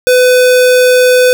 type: tone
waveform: square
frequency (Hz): 502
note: B4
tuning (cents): +28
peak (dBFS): -5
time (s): 0.07-1.33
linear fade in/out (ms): 0
effects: none